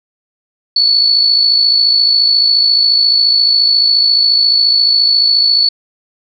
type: tone with amplitude modulation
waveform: sine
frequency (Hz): 4435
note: C#8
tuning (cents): 0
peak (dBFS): -5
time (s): 0.76-5.69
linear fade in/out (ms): 5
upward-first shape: sine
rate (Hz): 54.3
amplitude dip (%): 50
effects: none